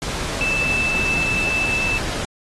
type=tone in noise; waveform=sine; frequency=2637 Hz; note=E7; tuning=in tune; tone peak=-19 dBFS; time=0.41-1.98 s; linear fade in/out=0 ms; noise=pink; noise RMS=-26 dBFS; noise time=0.02-2.25 s; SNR=+4 dB; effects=low-pass 8000 Hz 12 dB/octave + AAC 32 kbps